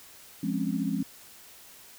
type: chord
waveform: sine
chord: Db major seventh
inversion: first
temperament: equal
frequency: 174.61 / 207.7 / 261.6 / 277.2 Hz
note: F3 / Ab3 / C4 / Db4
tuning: 0 / 0 / 0 / 0 cents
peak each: -32 / -31 / -32 / -33 dBFS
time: 0.43-1.03 s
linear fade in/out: 5 ms
effects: white hiss -51 dBFS RMS until 1.98 s